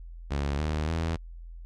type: tone with pitch steps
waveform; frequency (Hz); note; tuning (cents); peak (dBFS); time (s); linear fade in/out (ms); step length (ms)
sawtooth; 70.8 / 76.8 / 82; C#2 / D#2 / E2; +37 / -22 / -9; -23; 0.3-1.17; 20; 290
effects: added 42 Hz sine -40 dBFS peak until 1.65 s + low-pass 6000 Hz 12 dB/octave